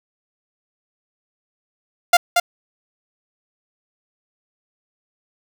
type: tone with echo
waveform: sawtooth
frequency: 698.5 Hz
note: F5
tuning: in tune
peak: -4 dBFS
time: 2.13-2.17 s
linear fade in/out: 5 ms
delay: 230 ms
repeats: 1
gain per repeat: -5 dB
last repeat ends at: 2.4 s
effects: none